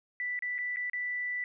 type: tone with dropouts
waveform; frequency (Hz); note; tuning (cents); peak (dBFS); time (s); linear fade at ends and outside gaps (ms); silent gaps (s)
sine; 1975.5; B6; 0; -31; 0.2-1.44; 1; 0.391-0.423 / 0.582-0.587 / 0.761-0.769 / 0.898-0.933
effects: none